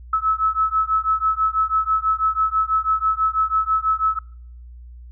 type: beating tone pair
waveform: sine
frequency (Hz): 1296 / 1302.1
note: E6 / E6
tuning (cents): -30 / -22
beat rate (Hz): 6.1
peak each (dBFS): -20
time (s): 0.13-4.19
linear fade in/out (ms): 5
effects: noise-tail reverb RT60 0.6 s tail -25 dB re dry + added 60 Hz sine -37 dBFS peak until 5.11 s